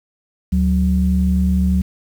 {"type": "tone pair together", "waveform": "sine", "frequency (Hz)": [73.42, 185], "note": ["D2", "F#3"], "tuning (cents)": [0, 0], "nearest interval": "octave + major third", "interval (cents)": 1600, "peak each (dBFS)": -15, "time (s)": [0.52, 1.82], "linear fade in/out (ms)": 10, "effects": ["tanh soft clip ceiling -5 dBFS", "7-bit"]}